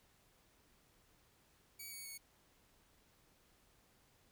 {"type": "tone with pitch steps", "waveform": "5% pulse", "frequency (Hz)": [2273, 2238, 2217], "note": ["C#7", "C#7", "C#7"], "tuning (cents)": [43, 16, 0], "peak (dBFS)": -38, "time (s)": [1.79, 2.18], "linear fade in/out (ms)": 10, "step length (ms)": 130, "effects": ["pink hiss -71 dBFS RMS until 4.31 s"]}